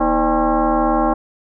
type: tone with frequency modulation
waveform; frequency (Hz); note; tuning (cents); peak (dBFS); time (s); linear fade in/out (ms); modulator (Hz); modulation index
sine; 240.4; B3; -46; -13; 0-1.14; 10; 279; 3.2
effects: none